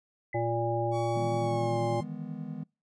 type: tone with exponential decay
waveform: sine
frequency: 2013 Hz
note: B6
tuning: 33 cents sharp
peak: -36 dBFS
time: 0.33-0.54 s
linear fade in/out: 2 ms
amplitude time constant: 45 ms
type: harmonic tone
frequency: 116.54 Hz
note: A#2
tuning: in tune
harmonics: 1 / 3 / 5 / 7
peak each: -32 / -32 / -32 / -32 dBFS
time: 0.34-2.01 s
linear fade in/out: 10 ms
type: tone with pitch glide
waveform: sawtooth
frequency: 1128 to 1052.5 Hz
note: C#6 to C6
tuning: +30 to +10 cents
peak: -38 dBFS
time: 0.91-2.04 s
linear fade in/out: 50 ms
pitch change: -120 cents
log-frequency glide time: 1.4-1.8 s
type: chord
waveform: triangle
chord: E major seventh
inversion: third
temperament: just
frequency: 154.51 / 164.81 / 206 / 247.2 Hz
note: D#3 / E3 / G#3 / B3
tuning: -12 / 0 / -14 / +2 cents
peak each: -39 dBFS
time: 1.15-2.64 s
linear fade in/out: 10 ms
effects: noise-tail reverb RT60 0.3 s tail -26 dB re dry + resampled to 22050 Hz